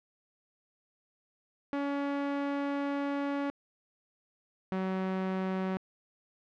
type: tone pair in turn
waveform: sawtooth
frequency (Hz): 282.4 / 188.48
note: C#4 / F#3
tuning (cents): +32 / +32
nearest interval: perfect fifth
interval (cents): 700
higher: first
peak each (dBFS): -26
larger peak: neither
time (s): 1.73-3.5 / 4.72-5.77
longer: first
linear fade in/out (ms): 0
effects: low-pass 2000 Hz 12 dB/octave